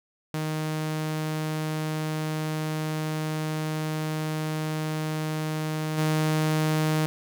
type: tone with level steps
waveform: sawtooth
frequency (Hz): 155.56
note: D#3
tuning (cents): 0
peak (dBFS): -23 / -18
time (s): 0.34-7.06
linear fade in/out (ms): 0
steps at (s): 5.97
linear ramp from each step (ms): 20
effects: none